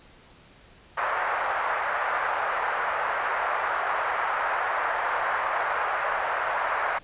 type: band-pass noise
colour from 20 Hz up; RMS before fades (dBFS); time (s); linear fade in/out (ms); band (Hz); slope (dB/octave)
white; -27; 0.97-6.99; 10; 600 to 1600; 24
effects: pink hiss -53 dBFS RMS until 7.03 s + resampled to 8000 Hz